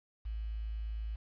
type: tone with quantisation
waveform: sine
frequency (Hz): 54.3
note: A1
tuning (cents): -22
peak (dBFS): -35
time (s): 0.25-1.16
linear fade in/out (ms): 10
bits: 10
effects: resampled to 11025 Hz